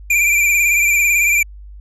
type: tone with vibrato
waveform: square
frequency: 2369 Hz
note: D7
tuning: 14 cents sharp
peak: -12 dBFS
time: 0.1-1.43 s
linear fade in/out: 5 ms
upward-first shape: triangle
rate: 18 Hz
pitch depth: 57 cents each way
effects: added 50 Hz sine -33 dBFS peak until 1.8 s + resampled to 32000 Hz